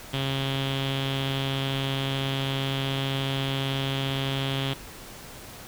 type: tone with low-pass filter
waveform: sawtooth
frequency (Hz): 135.7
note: C#3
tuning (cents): -36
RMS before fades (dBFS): -28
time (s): 0.13-4.74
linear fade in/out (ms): 10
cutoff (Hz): 3300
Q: 7.1
effects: pink hiss -43 dBFS RMS until 5.67 s